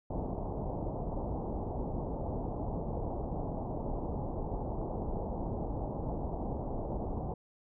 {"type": "low-pass noise", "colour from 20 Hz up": "pink", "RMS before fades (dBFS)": -36, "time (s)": [0.1, 7.34], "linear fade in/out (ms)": 5, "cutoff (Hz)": 900, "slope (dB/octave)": 48, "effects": []}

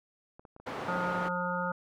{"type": "clicks", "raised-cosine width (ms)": 1, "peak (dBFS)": -36, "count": 9, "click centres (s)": [0.395, 0.452, 0.564, 0.6, 0.674, 0.757, 0.96, 1.068, 1.114]}
{"type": "band-pass noise", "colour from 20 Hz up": "white", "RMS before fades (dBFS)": -38, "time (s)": [0.66, 1.29], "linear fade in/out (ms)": 10, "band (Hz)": [110, 1100], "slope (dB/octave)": 12}
{"type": "harmonic tone", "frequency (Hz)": 178.5, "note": "F3", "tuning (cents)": 38, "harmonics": [1, 3, 5, 7, 8], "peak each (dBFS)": [-36, -36, -36, -36, -36], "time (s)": [0.88, 1.72], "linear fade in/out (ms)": 5}
{"effects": []}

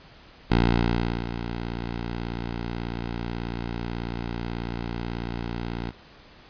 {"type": "tone with ADSR envelope", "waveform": "10% pulse", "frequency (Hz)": 58.27, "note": "A#1", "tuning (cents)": 0, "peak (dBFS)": -9, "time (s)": [0.5, 5.92], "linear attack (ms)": 17, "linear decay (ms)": 740, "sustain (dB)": -12, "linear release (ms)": 33, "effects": ["pink hiss -50 dBFS RMS until 6.49 s", "resampled to 11025 Hz"]}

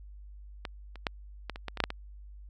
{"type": "clicks", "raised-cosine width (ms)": 0.3, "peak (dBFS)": [-19, -30, -12, -18, -25, -19, -22, -9, -9, -19], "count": 10, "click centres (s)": [0.652, 0.957, 1.068, 1.497, 1.559, 1.683, 1.773, 1.803, 1.839, 1.904], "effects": ["added 50 Hz sine -45 dBFS peak until 2.49 s"]}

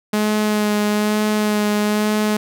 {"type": "tone with vibrato", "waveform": "sawtooth", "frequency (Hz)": 210.7, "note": "G#3", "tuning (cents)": 25, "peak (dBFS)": -12, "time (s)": [0.13, 2.37], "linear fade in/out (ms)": 5, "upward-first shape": "sine", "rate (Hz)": 1.1, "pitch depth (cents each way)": 17, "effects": []}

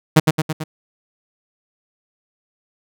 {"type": "tone with echo", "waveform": "sawtooth", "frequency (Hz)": 156.5, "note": "D#3", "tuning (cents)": 10, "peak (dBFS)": -3, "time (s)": [0.16, 0.2], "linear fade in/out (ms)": 10, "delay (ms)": 110, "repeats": 4, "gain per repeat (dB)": -4, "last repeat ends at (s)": 0.64, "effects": []}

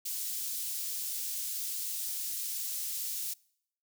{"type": "high-pass noise", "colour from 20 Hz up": "white", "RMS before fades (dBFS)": -36, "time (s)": [0.05, 3.34], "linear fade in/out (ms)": 10, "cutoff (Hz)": 4800, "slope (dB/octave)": 12, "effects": ["noise-tail reverb RT60 0.7 s tail -25 dB re dry"]}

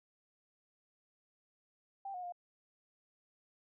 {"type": "tone with pitch steps", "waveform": "sine", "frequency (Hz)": [786, 724, 707], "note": ["G5", "F#5", "F5"], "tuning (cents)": [4, -38, 21], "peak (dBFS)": -40, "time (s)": [2.05, 2.323], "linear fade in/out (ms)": 5, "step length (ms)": 91, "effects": []}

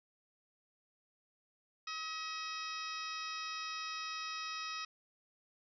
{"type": "harmonic tone", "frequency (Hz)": 637, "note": "D#5", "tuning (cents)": 41, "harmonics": [2, 3, 4, 5, 6, 7, 8, 9], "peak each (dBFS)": [-43, -50, -46, -54, -49, -57, -46, -53], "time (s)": [1.87, 4.85], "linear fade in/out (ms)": 5, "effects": []}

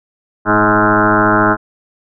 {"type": "tone with frequency modulation", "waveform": "sine", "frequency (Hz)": 839, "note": "G#5", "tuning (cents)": 17, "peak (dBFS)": -8, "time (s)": [0.45, 1.57], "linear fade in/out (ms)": 50, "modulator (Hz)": 104, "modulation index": 6.6, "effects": []}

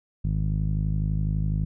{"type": "tone with low-pass filter", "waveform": "sawtooth", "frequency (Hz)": 52, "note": "G#1", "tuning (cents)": 3, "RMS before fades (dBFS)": -25, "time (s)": [0.24, 1.65], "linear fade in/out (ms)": 5, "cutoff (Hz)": 160, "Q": 2.9, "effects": []}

